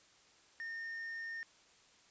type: tone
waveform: triangle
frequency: 1826 Hz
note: A#6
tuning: 36 cents flat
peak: -39 dBFS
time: 0.6-1.43 s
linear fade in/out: 0 ms
effects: white hiss -65 dBFS RMS until 2.1 s + resampled to 16000 Hz